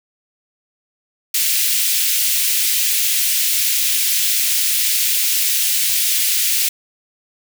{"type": "high-pass noise", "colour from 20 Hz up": "white", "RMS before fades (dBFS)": -17, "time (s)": [1.34, 6.69], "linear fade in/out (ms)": 5, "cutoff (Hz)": 2200, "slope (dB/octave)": 24, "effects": []}